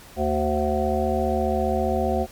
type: harmonic tone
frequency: 74.9 Hz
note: D2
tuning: 35 cents sharp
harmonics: 1 / 3 / 5 / 7 / 9 / 10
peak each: -27 / -27 / -27 / -27 / -27 / -27 dBFS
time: 0.16-2.27 s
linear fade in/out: 50 ms
effects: pink hiss -46 dBFS RMS until 2.31 s + MP3 96 kbps